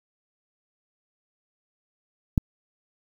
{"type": "click", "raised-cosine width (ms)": 5, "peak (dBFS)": -6, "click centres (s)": 2.378, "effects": ["7-bit"]}